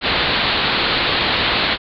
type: low-pass noise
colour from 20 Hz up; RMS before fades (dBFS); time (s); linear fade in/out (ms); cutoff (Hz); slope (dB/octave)
white; -18; 0.01-1.78; 50; 4400; 96
effects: none